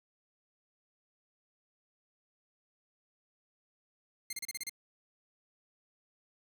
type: tone bursts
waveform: 10% pulse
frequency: 2107 Hz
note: C7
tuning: 12 cents sharp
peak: -27 dBFS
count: 7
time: 4.3-4.696 s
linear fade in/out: 5 ms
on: 30 ms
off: 31 ms
effects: 9-bit